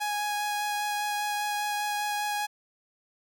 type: tone with vibrato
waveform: sawtooth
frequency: 830.6 Hz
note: G#5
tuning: in tune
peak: -24 dBFS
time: 0-2.47 s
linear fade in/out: 20 ms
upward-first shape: sine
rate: 5 Hz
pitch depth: 9 cents each way
effects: none